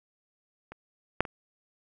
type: clicks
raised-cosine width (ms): 0.5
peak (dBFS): -27 / -6 / -24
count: 3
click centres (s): 0.72 / 1.206 / 1.252
effects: none